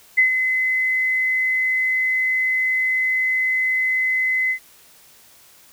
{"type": "tone with ADSR envelope", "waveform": "sine", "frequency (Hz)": 2037, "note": "C7", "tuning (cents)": -47, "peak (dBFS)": -10, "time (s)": [0.17, 4.59], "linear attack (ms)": 16, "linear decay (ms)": 110, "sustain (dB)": -7, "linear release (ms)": 84, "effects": ["white hiss -50 dBFS RMS until 5.72 s"]}